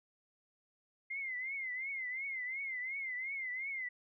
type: tone with vibrato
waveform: sine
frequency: 2093 Hz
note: C7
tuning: in tune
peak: -37 dBFS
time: 1.1-3.89 s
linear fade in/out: 10 ms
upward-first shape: triangle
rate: 2.8 Hz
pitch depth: 120 cents each way
effects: none